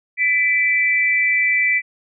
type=tone pair together; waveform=sine; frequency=1990.2 / 2330 Hz; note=B6 / D7; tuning=+13 / -14 cents; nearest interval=minor third; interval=273 cents; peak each=-17 dBFS; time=0.17-1.82 s; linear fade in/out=50 ms; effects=none